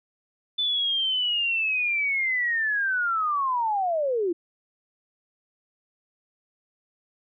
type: linear sweep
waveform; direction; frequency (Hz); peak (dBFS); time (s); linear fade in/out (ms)
sine; down; 3520 to 326.7; -22; 0.58-4.33; 10
effects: none